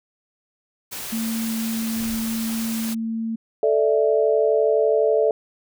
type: noise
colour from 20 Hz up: white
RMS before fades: -32 dBFS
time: 0.91-2.95 s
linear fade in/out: 20 ms
type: tone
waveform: sine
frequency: 225.4 Hz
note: A3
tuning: 42 cents sharp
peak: -23 dBFS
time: 1.12-3.36 s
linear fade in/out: 10 ms
type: noise with exponential decay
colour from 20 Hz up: brown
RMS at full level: -35 dBFS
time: 1.96-3.11 s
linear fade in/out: 0 ms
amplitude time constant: 250 ms
type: chord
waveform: sine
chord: A suspended fourth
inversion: none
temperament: equal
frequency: 440 / 587.3 / 659.3 Hz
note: A4 / D5 / E5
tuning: 0 / 0 / 0 cents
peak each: -18 / -21 / -22 dBFS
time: 3.63-5.31 s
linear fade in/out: 2 ms
effects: none